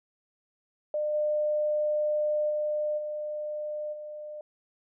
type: tone with level steps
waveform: sine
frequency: 602 Hz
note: D5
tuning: 43 cents sharp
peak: -26 / -24 / -26 / -31 / -37 dBFS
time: 0.94-4.41 s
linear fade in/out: 2 ms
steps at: 1.13 / 2.49 / 2.97 / 3.92 s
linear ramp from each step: 20 ms
effects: none